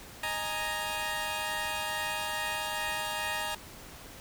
15% pulse chord, D# suspended fourth, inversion none, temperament equal, 622.3 / 830.6 / 932.3 Hz, D#5 / G#5 / A#5, 0 / 0 / 0 cents, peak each -32 / -30 / -28 dBFS, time 0.23-3.55 s, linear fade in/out 5 ms, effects pink hiss -48 dBFS RMS until 4.2 s

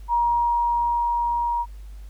sine tone with level ramp, 948 Hz, A#5, 29 cents sharp, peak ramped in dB -17 to -21 dBFS, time 0.08-1.66 s, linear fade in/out 50 ms, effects added 50 Hz sine -36 dBFS peak until 2.09 s + pink hiss -58 dBFS RMS until 2.09 s

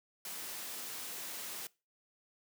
white high-pass noise, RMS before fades -43 dBFS, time 0.25-1.67 s, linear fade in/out 2 ms, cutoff 170 Hz, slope 12 dB/octave, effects noise-tail reverb RT60 0.3 s tail -23 dB re dry

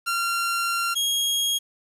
sawtooth tone pair in turn, 1378 / 3277 Hz, F6 / G#7, -24 / -24 cents, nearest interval octave + minor third, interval 1500 cents, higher second, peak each -19 / -18 dBFS, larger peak second, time 0.06-0.95 / 0.95-1.59 s, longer first, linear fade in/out 20 ms, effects resampled to 32000 Hz + 8-bit

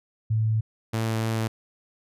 sine / sawtooth tone pair in turn, 110 / 111.99 Hz, A2 / A2, 0 / +31 cents, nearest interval unison, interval 31 cents, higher second, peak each -20 dBFS, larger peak neither, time 0.3-0.61 / 0.93-1.48 s, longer second, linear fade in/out 10 ms, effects resampled to 32000 Hz

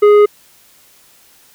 sine tone with tanh clipping, 415.3 Hz, G#4, in tune, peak -6 dBFS, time 0.02-0.26 s, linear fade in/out 10 ms, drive 9 dB, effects white hiss -48 dBFS RMS until 1.54 s

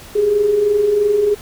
sine tone pair together, 392.3 / 415.3 Hz, G4 / G#4, +1 / 0 cents, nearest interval minor second, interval 99 cents, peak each -22 / -12 dBFS, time 0.15-1.35 s, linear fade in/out 10 ms, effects pink hiss -38 dBFS RMS until 1.41 s

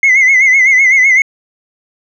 sine tone with vibrato, 2093 Hz, C7, in tune, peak -3 dBFS, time 0.03-1.22 s, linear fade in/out 2 ms, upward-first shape sine, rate 7.9 Hz, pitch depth 84 cents each way, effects tanh soft clip ceiling -3 dBFS

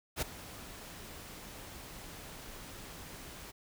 pink noise with ADSR envelope, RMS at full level -31 dBFS, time 0.16-3.52 s, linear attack 61 ms, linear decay 9 ms, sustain -17 dB, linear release 18 ms, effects none

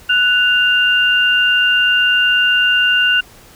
sine tone pair together, 1481.1 / 2796 Hz, F#6 / F7, +1 / +1 cents, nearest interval major seventh, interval 1100 cents, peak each -13 dBFS, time 0.09-3.21 s, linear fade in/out 10 ms, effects pink hiss -43 dBFS RMS until 3.55 s

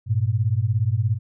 sine beating tone pair, 101.1 / 118.1 Hz, G#2 / A#2, -46 / +23 cents, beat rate 17 Hz, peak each -21 dBFS, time 0.06-1.19 s, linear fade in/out 50 ms, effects none

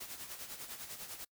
white noise with tremolo, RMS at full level -44 dBFS, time 0-1.25 s, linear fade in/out 10 ms, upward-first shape sine, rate 10 Hz, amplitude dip 60%, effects noise-tail reverb RT60 0.1 s tail -26 dB re dry

